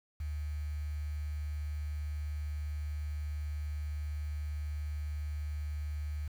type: tone with quantisation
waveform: sine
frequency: 74.6 Hz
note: D2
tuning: 28 cents sharp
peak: -34 dBFS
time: 0.2-6.28 s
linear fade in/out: 5 ms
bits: 9
effects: none